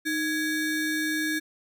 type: ring-modulated tone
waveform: square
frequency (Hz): 987.8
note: B5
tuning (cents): 0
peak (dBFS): -23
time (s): 0.05-1.4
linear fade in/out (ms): 20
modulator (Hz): 678
effects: none